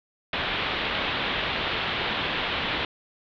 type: low-pass noise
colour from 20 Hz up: white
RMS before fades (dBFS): -28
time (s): 0.33-2.85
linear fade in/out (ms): 2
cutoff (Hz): 3700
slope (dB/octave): 48
effects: none